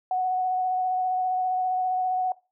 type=tone with vibrato; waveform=sine; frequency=740 Hz; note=F#5; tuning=in tune; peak=-22 dBFS; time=0.11-2.32 s; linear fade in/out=2 ms; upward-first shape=square; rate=15 Hz; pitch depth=11 cents each way; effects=noise-tail reverb RT60 0.3 s tail -21 dB re dry